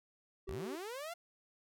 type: tone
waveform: triangle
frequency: 382.9 Hz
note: G4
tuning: 41 cents flat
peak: -40 dBFS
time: 0.47-0.76 s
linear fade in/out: 10 ms
type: linear sweep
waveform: sawtooth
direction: up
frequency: 32.7 to 708 Hz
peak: -38 dBFS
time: 0.48-1.14 s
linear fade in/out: 10 ms
effects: none